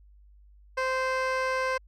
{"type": "tone with low-pass filter", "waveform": "15% pulse", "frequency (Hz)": 520, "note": "C5", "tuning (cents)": -11, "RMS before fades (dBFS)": -28, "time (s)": [0.77, 1.78], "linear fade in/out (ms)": 10, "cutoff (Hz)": 4700, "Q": 0.5, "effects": ["added 50 Hz sine -52 dBFS peak until 1.87 s"]}